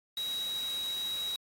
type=tone in noise; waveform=sine; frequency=3836 Hz; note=A#7; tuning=49 cents sharp; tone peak=-32 dBFS; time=0.17-1.36 s; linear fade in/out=2 ms; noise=white; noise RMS=-45 dBFS; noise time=0.17-1.36 s; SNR=+10 dB; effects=AAC 48 kbps